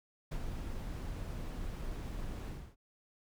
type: noise with ADSR envelope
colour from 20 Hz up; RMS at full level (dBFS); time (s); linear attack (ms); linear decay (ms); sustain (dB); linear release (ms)
brown; -36; 0.31-2.76; 10; 67; -4; 290
effects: none